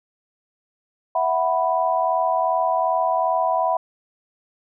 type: chord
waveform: sine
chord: E suspended second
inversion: none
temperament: equal with one note detuned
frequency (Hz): 657.4 / 740 / 987.8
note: E5 / F#5 / B5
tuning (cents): -5 / 0 / 0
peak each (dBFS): -22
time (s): 1.15-3.77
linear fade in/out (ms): 5
effects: none